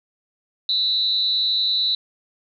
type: tone with amplitude modulation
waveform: sine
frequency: 3951 Hz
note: B7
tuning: in tune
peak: -14 dBFS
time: 0.69-1.95 s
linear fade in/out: 2 ms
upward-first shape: sine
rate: 251 Hz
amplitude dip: 80%
effects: none